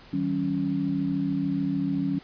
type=tone cluster; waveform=sine; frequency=157.1 / 190.8 / 277.6 Hz; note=D#3 / G3 / C#4; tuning=+17 / -47 / +3 cents; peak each=-31 / -29 / -26 dBFS; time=0.13-2.19 s; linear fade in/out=5 ms; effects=pink hiss -50 dBFS RMS until 2.23 s + resampled to 11025 Hz